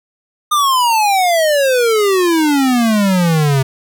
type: exponential sweep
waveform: square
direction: down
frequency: 1227 to 130.9 Hz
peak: -11 dBFS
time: 0.51-3.63 s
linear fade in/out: 10 ms
effects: none